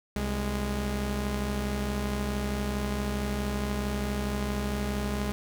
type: tone pair together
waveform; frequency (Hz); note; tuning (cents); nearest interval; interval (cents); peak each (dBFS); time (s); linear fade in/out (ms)
sawtooth; 64.58 / 206.4; C2 / G#3; -22 / -10; octave + minor sixth; 2012; -27; 0.16-5.32; 0
effects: none